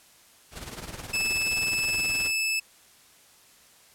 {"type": "noise with tremolo", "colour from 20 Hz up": "pink", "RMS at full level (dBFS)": -36, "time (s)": [0.51, 2.32], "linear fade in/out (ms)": 50, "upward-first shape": "triangle", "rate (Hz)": 19, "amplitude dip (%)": 75}
{"type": "tone", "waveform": "sawtooth", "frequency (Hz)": 2617, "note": "E7", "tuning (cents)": -13, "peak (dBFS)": -21, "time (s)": [1.13, 2.6], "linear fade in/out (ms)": 10}
{"effects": ["white hiss -56 dBFS RMS until 3.94 s", "low-pass 12000 Hz 12 dB/octave"]}